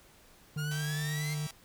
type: tone with vibrato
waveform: triangle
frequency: 149.7 Hz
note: D3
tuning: 33 cents sharp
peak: -30 dBFS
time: 0.56-1.47 s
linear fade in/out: 5 ms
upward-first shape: square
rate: 9.5 Hz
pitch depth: 12 cents each way
type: exponential sweep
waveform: sawtooth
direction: up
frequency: 1395 to 2134 Hz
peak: -35 dBFS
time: 0.57-1.35 s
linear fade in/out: 20 ms
type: chord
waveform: 5% pulse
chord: E diminished seventh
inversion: none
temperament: just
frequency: 659.3 / 791.1 / 949.3 / 1139.2 Hz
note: E5 / G5 / Bb5 / Db6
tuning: 0 / +16 / +31 / +47 cents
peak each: -37 dBFS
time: 0.71-1.51 s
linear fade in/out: 2 ms
effects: pink hiss -59 dBFS RMS until 1.64 s